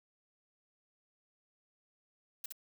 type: noise with echo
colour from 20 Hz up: blue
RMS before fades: -40 dBFS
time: 2.44-2.46 s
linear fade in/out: 5 ms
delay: 64 ms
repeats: 1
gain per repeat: -3 dB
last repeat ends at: 2.524 s
effects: none